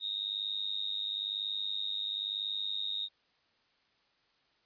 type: tone with amplitude modulation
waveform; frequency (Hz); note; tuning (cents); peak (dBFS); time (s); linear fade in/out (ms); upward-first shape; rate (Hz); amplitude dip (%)
sine; 3729; A#7; 0; -29; 0-3.09; 50; sine; 101; 90
effects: white hiss -71 dBFS RMS until 4.65 s + resampled to 11025 Hz